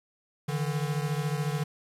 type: beating tone pair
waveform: square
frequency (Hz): 145.6 / 159.6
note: D3 / D#3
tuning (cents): -15 / +44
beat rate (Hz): 14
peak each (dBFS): -30 / -33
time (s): 0.48-1.64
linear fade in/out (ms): 10
effects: resampled to 32000 Hz + 9-bit